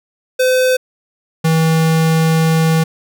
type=tone pair in turn; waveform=square; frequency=511 / 161.3 Hz; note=C5 / E3; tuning=-41 / -37 cents; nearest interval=octave + minor sixth; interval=1996 cents; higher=first; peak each=-11 dBFS; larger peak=neither; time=0.39-0.77 / 1.44-2.84 s; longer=second; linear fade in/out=10 ms; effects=none